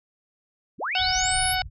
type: linear sweep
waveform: sine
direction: up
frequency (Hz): 69.3 to 11840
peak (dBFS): -25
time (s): 0.78-1.56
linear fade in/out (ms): 50
type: harmonic tone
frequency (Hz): 744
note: F#5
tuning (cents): +9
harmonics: 1 / 2 / 3 / 4 / 5 / 6 / 7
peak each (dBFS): -26 / -29 / -31 / -32 / -33 / -34 / -34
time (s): 0.95-1.62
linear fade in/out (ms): 2
type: low-pass noise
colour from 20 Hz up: pink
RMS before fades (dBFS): -36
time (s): 0.99-1.7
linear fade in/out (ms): 20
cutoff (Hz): 130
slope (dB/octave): 48
effects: none